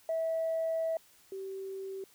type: tone pair in turn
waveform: sine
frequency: 651 / 385.6 Hz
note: E5 / G4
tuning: -22 / -28 cents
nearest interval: major sixth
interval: 906 cents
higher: first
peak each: -28 / -37 dBFS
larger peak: first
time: 0.09-0.97 / 1.32-2.04 s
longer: first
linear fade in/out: 2 ms
effects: tanh soft clip ceiling -25 dBFS + white hiss -62 dBFS RMS until 2.14 s